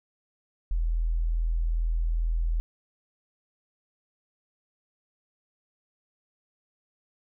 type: tone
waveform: sine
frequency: 41.2 Hz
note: E1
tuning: in tune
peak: -23 dBFS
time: 0.71-2.6 s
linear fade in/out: 0 ms
effects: none